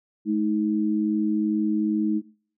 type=tone pair together; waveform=sine; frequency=213.9 / 316.3 Hz; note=A3 / D#4; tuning=-49 / +29 cents; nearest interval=perfect fifth; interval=678 cents; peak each=-23 dBFS; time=0.25-2.22 s; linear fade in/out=50 ms; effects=noise-tail reverb RT60 0.5 s tail -21 dB re dry